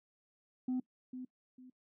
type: tone with echo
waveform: sine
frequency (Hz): 254.3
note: C4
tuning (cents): -49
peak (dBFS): -30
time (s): 0.68-0.8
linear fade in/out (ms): 5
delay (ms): 450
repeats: 2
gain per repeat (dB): -11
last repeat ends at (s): 1.7
effects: noise-tail reverb RT60 0.1 s tail -22 dB re dry + tanh soft clip ceiling -30 dBFS